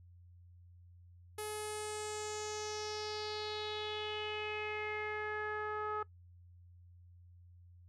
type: tone with low-pass filter sweep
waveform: sawtooth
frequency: 424.5 Hz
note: G#4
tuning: 38 cents sharp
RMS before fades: -40 dBFS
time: 1.38-6.03 s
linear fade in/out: 5 ms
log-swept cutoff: 11000 to 1300 Hz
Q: 4.6
effects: noise-tail reverb RT60 0.1 s tail -21 dB re dry + added 88 Hz sine -56 dBFS peak until 7.88 s

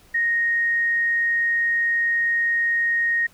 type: tone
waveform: sine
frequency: 1864.7 Hz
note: A#6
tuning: in tune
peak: -18 dBFS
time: 0.14-3.27 s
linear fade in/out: 10 ms
effects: pink hiss -54 dBFS RMS until 3.33 s

